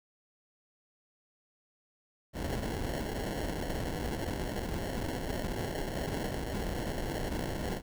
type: noise with sample-and-hold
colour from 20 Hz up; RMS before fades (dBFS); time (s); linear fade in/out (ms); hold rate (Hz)
pink; -35; 2.33-7.82; 50; 1225
effects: none